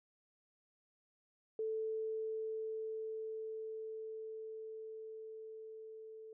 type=tone with level ramp; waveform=sine; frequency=440 Hz; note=A4; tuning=in tune; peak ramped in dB=-35 to -49 dBFS; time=1.59-6.33 s; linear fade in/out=2 ms; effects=none